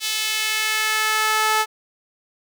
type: tone with high-pass filter sweep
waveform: sawtooth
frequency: 434 Hz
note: A4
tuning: 24 cents flat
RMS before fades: -21 dBFS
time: 0-1.66 s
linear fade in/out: 50 ms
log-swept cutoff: 3400 to 960 Hz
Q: 1.4
effects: none